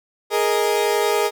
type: chord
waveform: 30% pulse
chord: Ab suspended second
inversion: none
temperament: equal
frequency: 415.3 / 466.2 / 622.3 Hz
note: Ab4 / Bb4 / Eb5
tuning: 0 / 0 / 0 cents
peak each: -17 / -19 / -23 dBFS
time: 0.3-1.31 s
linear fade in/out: 50 ms
effects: none